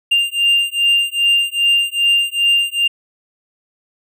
triangle beating tone pair, 2794 / 2796.5 Hz, F7 / F7, 0 / +2 cents, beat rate 2.5 Hz, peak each -14 dBFS, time 0.11-2.88 s, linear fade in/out 10 ms, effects none

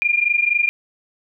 sine tone pair together, 2396 / 2420 Hz, D7 / D#7, +34 / -49 cents, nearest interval unison, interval 17 cents, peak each -18 dBFS, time 0.02-0.69 s, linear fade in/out 0 ms, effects none

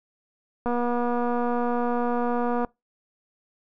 click train, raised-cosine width 1 ms, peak -14 dBFS, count 480, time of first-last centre 0.66-2.648 s, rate 241 Hz, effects noise-tail reverb RT60 0.2 s tail -24 dB re dry

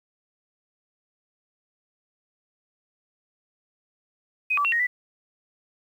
sine tone with pitch steps, 2511 / 1155 / 2726 / 1872 / 1976 Hz, D#7 / D6 / F7 / A#6 / B6, +15 / -29 / -43 / +7 / 0 cents, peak -20 dBFS, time 4.5-4.87 s, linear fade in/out 10 ms, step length 74 ms, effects 9-bit

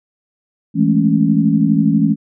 sine chord, A major seventh, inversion second, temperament equal, 164.81 / 207.7 / 220 / 277.2 Hz, E3 / G#3 / A3 / C#4, 0 / 0 / 0 / 0 cents, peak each -16 dBFS, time 0.74-2.16 s, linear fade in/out 50 ms, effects none

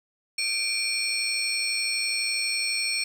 sine tone cluster, 2330 / 2442 / 4343 / 5460 / 8370 Hz, D7 / D#7 / C#8 / F8 / C9, -14 / -33 / -36 / -40 / 0 cents, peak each -30 dBFS, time 0.38-3.04 s, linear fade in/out 5 ms, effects tanh soft clip ceiling -18 dBFS + 8-bit

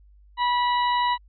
40% pulse tone, 976 Hz, B5, 21 cents flat, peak -19 dBFS, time 0.37-1.18 s, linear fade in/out 50 ms, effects added 50 Hz sine -50 dBFS peak until 1.28 s + resampled to 11025 Hz

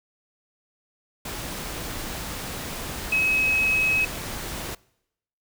sine tone in noise, 2557 Hz, D#7, 47 cents sharp, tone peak -19 dBFS, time 3.12-4.05 s, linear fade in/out 5 ms, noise pink, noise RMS -33 dBFS, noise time 1.25-4.75 s, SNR +11 dB, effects noise-tail reverb RT60 0.8 s tail -24 dB re dry

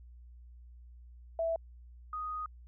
sine tone pair in turn, 659.3 / 1244.6 Hz, E5 / D#6, 0 / 0 cents, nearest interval major seventh, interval 1100 cents, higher second, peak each -29 / -35 dBFS, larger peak first, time 1.39-1.56 / 2.13-2.46 s, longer second, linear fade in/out 2 ms, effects added 60 Hz sine -50 dBFS peak until 2.67 s

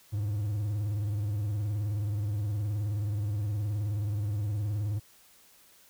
triangle tone with vibrato, 103.83 Hz, G#2, in tune, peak -26 dBFS, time 0.12-5 s, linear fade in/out 20 ms, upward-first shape triangle, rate 19 Hz, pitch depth 120 cents each way, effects white hiss -59 dBFS RMS until 5.89 s

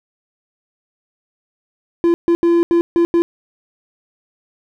triangle tone bursts at uneven times, 340.9 Hz, F4, 42 cents flat, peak -8 dBFS, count 6, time 2.04-2.14 / 2.28-2.35 / 2.43-2.63 / 2.71-2.81 / 2.96-3.05 / 3.14-3.22 s, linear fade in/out 0 ms, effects none

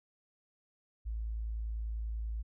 sine tone, 55.1 Hz, A1, 3 cents sharp, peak -34 dBFS, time 1.05-2.43 s, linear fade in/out 20 ms, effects none

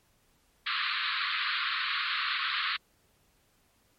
pink band-pass noise, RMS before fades -31 dBFS, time 0.66-2.77 s, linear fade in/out 10 ms, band 1100 to 4400 Hz, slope 96 dB/octave, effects pink hiss -68 dBFS RMS until 3.98 s + MP3 64 kbps

